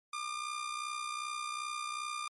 sawtooth tone with amplitude modulation, 1201 Hz, D6, 38 cents sharp, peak -30 dBFS, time 0.13-2.28 s, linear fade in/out 5 ms, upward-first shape sine, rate 62.6 Hz, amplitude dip 60%, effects MP3 48 kbps

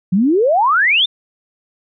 sine exponential sweep, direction up, 172.1 to 3694 Hz, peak -10 dBFS, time 0.12-1.06 s, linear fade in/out 10 ms, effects none

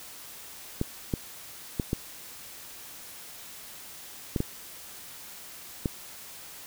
clicks, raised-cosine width 3 ms, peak -13 dBFS, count 7, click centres 0.814 / 1.138 / 1.798 / 1.931 / 4.362 / 4.404 / 5.858 s, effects white hiss -45 dBFS RMS until 6.66 s

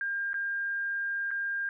sine tone with dropouts, 1604 Hz, G6, 39 cents sharp, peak -29 dBFS, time 0.01-1.69 s, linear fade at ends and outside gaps 1 ms, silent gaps 0.332-0.342 / 1.307-1.313 s, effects none

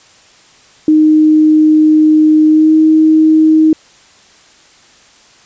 sine tone with pitch glide, 309.3 to 314.3 Hz, D#4 to D#4, -10 to +18 cents, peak -4 dBFS, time 0.88-3.73 s, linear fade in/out 2 ms, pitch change +28 cents, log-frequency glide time 2.47-2.74 s, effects white hiss -44 dBFS RMS until 5.45 s + resampled to 16000 Hz

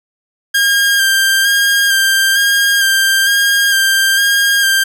sawtooth tone with vibrato, 1600 Hz, G6, 35 cents sharp, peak -6 dBFS, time 0.54-4.84 s, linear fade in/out 10 ms, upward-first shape square, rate 1.1 Hz, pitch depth 20 cents each way, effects none

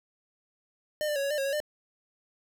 square tone with pitch steps, 606 / 594 / 554 / 558 / 599 / 545 / 553 / 599 Hz, D#5 / D5 / C#5 / C#5 / D5 / C#5 / C#5 / D5, -46 / +20 / -1 / +11 / +34 / -29 / -4 / +34 cents, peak -28 dBFS, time 1.01-1.602 s, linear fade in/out 0 ms, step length 74 ms, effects none

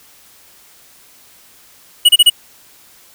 square tone bursts, 2916 Hz, F#7, 26 cents flat, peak -4 dBFS, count 4, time 2.05-2.3 s, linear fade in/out 10 ms, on 40 ms, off 30 ms, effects white hiss -46 dBFS RMS until 3.14 s

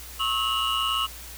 triangle tone cluster, 1092 / 1293 / 2825 / 2943 Hz, C#6 / E6 / F7 / F#7, -26 / -34 / +19 / -10 cents, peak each -27 dBFS, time 0.19-1.07 s, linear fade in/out 20 ms, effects added 60 Hz sine -43 dBFS peak until 1.37 s + white hiss -42 dBFS RMS until 1.37 s

